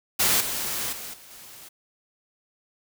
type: noise with level steps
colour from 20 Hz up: white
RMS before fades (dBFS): -21 / -29 / -37 / -48 / -45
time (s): 0.19-1.69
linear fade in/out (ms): 10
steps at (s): 0.4 / 0.92 / 1.13 / 1.3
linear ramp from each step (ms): 10
effects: none